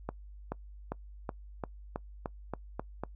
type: accelerating click train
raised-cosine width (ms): 1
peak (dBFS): -20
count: 10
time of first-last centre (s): 0.09-3.036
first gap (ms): 430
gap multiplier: 0.93
effects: noise-tail reverb RT60 0.1 s tail -23 dB re dry + added 50 Hz sine -46 dBFS peak until 3.15 s